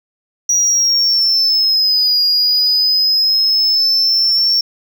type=linear two-way sweep; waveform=sine; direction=down then up; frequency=5800 to 4848 to 5470 Hz; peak=-8 dBFS; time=0.49-4.61 s; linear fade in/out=5 ms; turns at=2.24 s; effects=tanh soft clip ceiling -9 dBFS + 8-bit